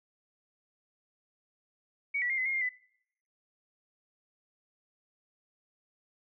sine tone with pitch steps, 2246 / 1950 / 2121 / 2033 / 2140 / 2114 / 2001 Hz, C#7 / B6 / C7 / B6 / C7 / C7 / B6, +22 / -23 / +23 / +50 / +38 / +17 / +22 cents, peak -28 dBFS, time 2.14-2.693 s, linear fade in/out 10 ms, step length 79 ms, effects noise-tail reverb RT60 0.7 s tail -23 dB re dry

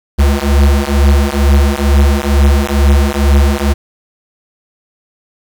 square beating tone pair, 69.2 / 71.4 Hz, C#2 / D2, -2 / -48 cents, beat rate 2.2 Hz, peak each -11 dBFS, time 0.18-3.74 s, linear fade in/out 20 ms, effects 7-bit

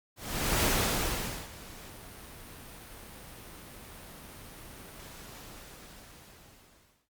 pink noise with ADSR envelope, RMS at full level -26 dBFS, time 0.16-7.09 s, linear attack 470 ms, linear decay 850 ms, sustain -21 dB, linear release 1700 ms, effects Opus 48 kbps

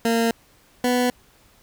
20% pulse tone pair in turn, 229.8 / 247.6 Hz, A#3 / B3, -25 / +5 cents, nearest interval minor second, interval 130 cents, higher second, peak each -13 dBFS, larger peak neither, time 0.05-0.31 / 0.84-1.1 s, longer neither, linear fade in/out 2 ms, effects pink hiss -56 dBFS RMS until 1.62 s

